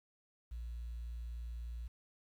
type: tone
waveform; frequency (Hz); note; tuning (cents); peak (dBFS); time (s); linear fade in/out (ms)
sine; 58.27; A#1; 0; -39; 0.51-1.88; 10
effects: tanh soft clip ceiling -38 dBFS + 11-bit